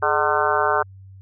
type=harmonic tone with a mistuned harmonic; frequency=150.7 Hz; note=D3; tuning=45 cents sharp; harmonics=3 / 4 / 5 / 6 / 7 / 8 / 9 / 10; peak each=-25 / -25 / -25 / -25 / -25 / -25 / -25 / -25 dBFS; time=0.02-0.83 s; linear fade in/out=10 ms; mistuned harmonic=3; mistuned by=-110 cents; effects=added 96 Hz sine -40 dBFS peak until 1.21 s